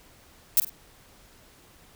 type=noise with echo; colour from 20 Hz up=violet; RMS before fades=-18 dBFS; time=0.57-0.6 s; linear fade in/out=2 ms; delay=48 ms; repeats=2; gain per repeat=-11 dB; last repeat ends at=0.696 s; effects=pink hiss -55 dBFS RMS until 1.95 s